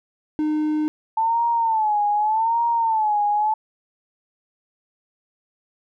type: tone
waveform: triangle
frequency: 305.6 Hz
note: D#4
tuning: 31 cents flat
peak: -17 dBFS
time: 0.39-0.88 s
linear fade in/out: 0 ms
type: tone with vibrato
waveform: sine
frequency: 880 Hz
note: A5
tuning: in tune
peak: -17 dBFS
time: 1.17-3.54 s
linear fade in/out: 5 ms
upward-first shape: sine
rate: 0.84 Hz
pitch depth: 110 cents each way
effects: none